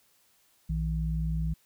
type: tone pair together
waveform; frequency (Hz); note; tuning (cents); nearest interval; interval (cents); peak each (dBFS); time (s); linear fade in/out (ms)
sine; 59.5 / 160; A#1 / D#3; +36 / +49; octave + perfect fourth; 1713; -29 / -30; 0.69-1.54; 10
effects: white hiss -66 dBFS RMS until 1.65 s